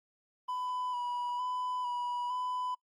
triangle tone with vibrato, 987.8 Hz, B5, in tune, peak -31 dBFS, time 0.48-2.75 s, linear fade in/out 10 ms, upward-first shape square, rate 1.1 Hz, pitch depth 22 cents each way, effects noise-tail reverb RT60 0.1 s tail -23 dB re dry + Opus 32 kbps

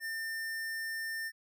square tone, 1800 Hz, A6, 39 cents sharp, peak -36 dBFS, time 0-1.32 s, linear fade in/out 50 ms, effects none

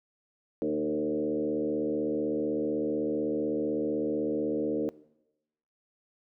sine tone with frequency modulation, 381.9 Hz, G4, 45 cents flat, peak -26 dBFS, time 0.62-4.89 s, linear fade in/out 0 ms, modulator 75.9 Hz, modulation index 1.9, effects noise-tail reverb RT60 0.9 s tail -20 dB re dry

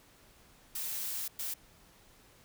blue noise bursts at uneven times, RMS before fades -37 dBFS, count 2, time 0.75-1.28 / 1.39-1.54 s, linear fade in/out 5 ms, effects pink hiss -61 dBFS RMS until 2.44 s

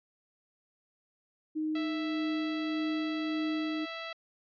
sine tone with tremolo, 310.4 Hz, D#4, 4 cents flat, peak -29 dBFS, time 1.55-3.86 s, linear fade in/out 20 ms, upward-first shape sine, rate 1.7 Hz, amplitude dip 25%
10% pulse tone, 660 Hz, E5, 2 cents sharp, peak -29 dBFS, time 1.75-4.13 s, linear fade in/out 5 ms
effects resampled to 11025 Hz

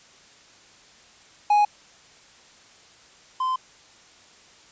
triangle tone pair in turn, 830.6 / 1031.7 Hz, G#5 / C6, 0 / -25 cents, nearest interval major third, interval 375 cents, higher second, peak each -13 / -20 dBFS, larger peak first, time 1.5-1.65 / 3.4-3.56 s, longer second, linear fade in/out 5 ms, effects white hiss -52 dBFS RMS until 4.71 s + resampled to 16000 Hz

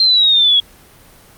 sine exponential sweep, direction down, 4186 to 3319 Hz, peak -8 dBFS, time 0-0.6 s, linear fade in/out 2 ms, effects pink hiss -44 dBFS RMS until 1.37 s + Opus 24 kbps

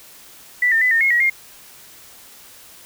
sine tone with pitch steps, 1971 / 1809 / 2003 / 1828 / 2160 / 1910 / 2125 Hz, B6 / A6 / B6 / A#6 / C#7 / A#6 / C7, -4 / +48 / +24 / -34 / -45 / +42 / +26 cents, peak -13 dBFS, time 0.62-1.299 s, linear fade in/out 5 ms, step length 97 ms, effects white hiss -44 dBFS RMS until 2.85 s

